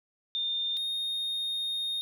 sine / triangle tone pair in turn, 3621 / 3695 Hz, A7 / A#7, +49 / -16 cents, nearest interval unison, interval 35 cents, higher second, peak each -28 / -28 dBFS, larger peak neither, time 0.35-0.77 / 0.77-2.01 s, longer second, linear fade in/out 0 ms, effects none

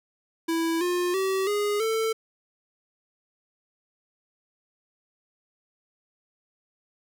square tone with pitch steps, 329.6 / 355.3 / 383 / 412.9 / 445.1 Hz, E4 / F4 / G4 / G#4 / A4, 0 / +30 / -40 / -10 / +20 cents, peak -24 dBFS, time 0.48-2.13 s, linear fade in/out 10 ms, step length 330 ms, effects none

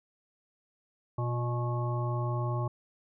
harmonic tone with a mistuned harmonic, 121.6 Hz, B2, 26 cents flat, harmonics 1 / 3 / 5 / 7 / 9, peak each -29 / -39 / -40 / -41 / -39 dBFS, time 1.18-2.68 s, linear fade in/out 5 ms, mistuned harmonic 3, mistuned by -42 cents, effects none

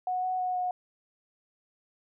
sine tone with pitch steps, 734 / 741 / 733 / 727 Hz, F#5 / F#5 / F#5 / F#5, -14 / +2 / -16 / -31 cents, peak -27 dBFS, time 0.07-0.71 s, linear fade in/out 2 ms, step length 160 ms, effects none

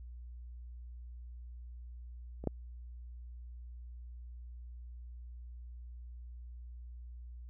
clicks, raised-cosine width 2 ms, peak -30 / -18 dBFS, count 2, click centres 2.44 / 2.473 s, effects added 60 Hz sine -45 dBFS peak until 7.49 s

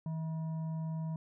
sine tone with frequency modulation, 160 Hz, D#3, 49 cents sharp, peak -34 dBFS, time 0.06-1.16 s, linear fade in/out 2 ms, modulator 804 Hz, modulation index 0.23, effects none

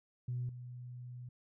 sine tone with level steps, 123.47 Hz, B2, in tune, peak -34 / -44 dBFS, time 0.28-1.29 s, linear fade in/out 5 ms, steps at 0.49 s, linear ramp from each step 2 ms, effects tanh soft clip ceiling -30 dBFS

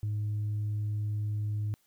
sine tone, 105.1 Hz, G#2, 21 cents sharp, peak -27 dBFS, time 0.03-1.74 s, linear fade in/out 0 ms, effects tanh soft clip ceiling -27 dBFS + white hiss -70 dBFS RMS until 1.86 s

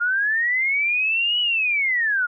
sine linear two-way sweep, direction up then down, 1396.9 to 2960 to 1396.9 Hz, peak -18 dBFS, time 0-2.27 s, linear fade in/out 20 ms, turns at 1.4 s, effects none

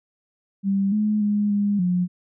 sine tone with pitch steps, 196.4 / 211.9 / 207 / 203.7 / 179.2 Hz, G3 / G#3 / G#3 / G#3 / F3, +4 / +35 / -5 / -33 / +45 cents, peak -18 dBFS, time 0.63-2.08 s, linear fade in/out 50 ms, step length 290 ms, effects none

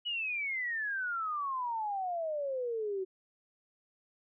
sine exponential sweep, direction down, 2960 to 370 Hz, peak -32 dBFS, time 0.05-3.05 s, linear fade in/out 20 ms, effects none

